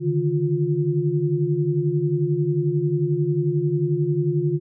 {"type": "tone cluster", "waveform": "sine", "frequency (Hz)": [142.9, 154.1, 353.1], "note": ["D3", "D#3", "F4"], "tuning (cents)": [-47, -16, 19], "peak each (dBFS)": -23, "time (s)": [0, 4.6], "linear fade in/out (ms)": 50, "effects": []}